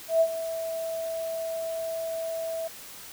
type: tone with ADSR envelope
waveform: sine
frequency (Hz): 655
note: E5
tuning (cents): -11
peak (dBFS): -16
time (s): 0.08-2.68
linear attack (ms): 130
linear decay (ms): 62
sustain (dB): -13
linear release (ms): 10
effects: white hiss -44 dBFS RMS until 3.12 s